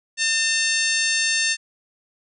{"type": "harmonic tone with a mistuned harmonic", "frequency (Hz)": 900, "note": "A5", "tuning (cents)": 39, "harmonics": [2, 3, 4, 5, 6, 7, 8, 9, 10], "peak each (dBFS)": [-24, -25, -28, -27, -29, -27, -32, -33, -33], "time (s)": [0.17, 1.57], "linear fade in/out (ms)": 50, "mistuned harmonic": 5, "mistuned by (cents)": -17, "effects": []}